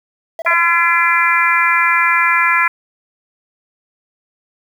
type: tone bursts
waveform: triangle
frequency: 659.3 Hz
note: E5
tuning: in tune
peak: -19 dBFS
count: 3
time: 0.39-0.536 s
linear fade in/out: 2 ms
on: 30 ms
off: 28 ms
type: harmonic tone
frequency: 340 Hz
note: F4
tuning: 46 cents flat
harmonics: 3 / 4 / 5 / 6 / 7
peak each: -17 / -17 / -17 / -17 / -17 dBFS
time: 0.46-2.68 s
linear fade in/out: 5 ms
effects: 7-bit